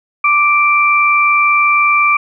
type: tone pair together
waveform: sine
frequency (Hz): 1174.7 / 2349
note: D6 / D7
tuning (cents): 0 / 0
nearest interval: octave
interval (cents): 1200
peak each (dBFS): -11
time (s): 0.24-2.17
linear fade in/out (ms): 5
effects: none